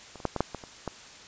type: clicks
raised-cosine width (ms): 1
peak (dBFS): -29 / -29 / -11 / -15 / -9 / -20 / -28 / -17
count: 8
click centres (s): 0.157 / 0.202 / 0.253 / 0.363 / 0.406 / 0.547 / 0.638 / 0.877
effects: white hiss -48 dBFS RMS until 1.27 s + resampled to 16000 Hz